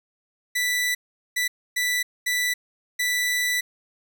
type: tone bursts at uneven times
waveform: sawtooth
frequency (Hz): 1975.5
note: B6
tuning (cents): 0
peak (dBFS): -18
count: 5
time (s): 0.55-0.95 / 1.36-1.48 / 1.76-2.03 / 2.26-2.54 / 2.99-3.61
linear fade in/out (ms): 10
effects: none